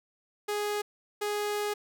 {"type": "tone pair in turn", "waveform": "sawtooth", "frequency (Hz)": [415.3, 415.3], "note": ["G#4", "G#4"], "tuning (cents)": [0, 0], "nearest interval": "unison", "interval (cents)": 0, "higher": "neither", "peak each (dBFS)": -25, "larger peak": "neither", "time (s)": [[0.48, 0.82], [1.21, 1.74]], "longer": "second", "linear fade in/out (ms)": 10, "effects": []}